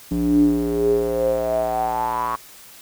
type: tone with band-pass filter sweep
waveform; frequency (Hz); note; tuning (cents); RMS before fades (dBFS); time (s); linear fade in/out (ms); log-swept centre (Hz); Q
square; 58.27; A#1; 0; -20; 0.11-2.36; 5; 240 to 1100; 10
effects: white hiss -44 dBFS RMS until 2.81 s